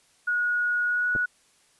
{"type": "tone with pitch glide", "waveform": "sine", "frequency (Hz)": [1451, 1466.2], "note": ["F#6", "F#6"], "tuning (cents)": [-34, -16], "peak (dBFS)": -22, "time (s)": [0.27, 1.26], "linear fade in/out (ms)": 10, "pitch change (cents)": 18, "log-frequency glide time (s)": [0.86, 1.07]}
{"type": "clicks", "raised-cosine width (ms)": 2, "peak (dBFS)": -22, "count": 2, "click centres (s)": [1.152, 1.161]}
{"effects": ["white hiss -62 dBFS RMS until 1.79 s", "resampled to 24000 Hz"]}